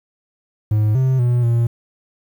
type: tone with pitch steps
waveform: triangle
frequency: 106.8 / 131 / 121.8 / 117.5 Hz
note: G#2 / C3 / B2 / A#2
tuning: +49 / +2 / -24 / +14 cents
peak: -11 dBFS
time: 0.71-1.67 s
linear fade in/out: 5 ms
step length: 240 ms
effects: 8-bit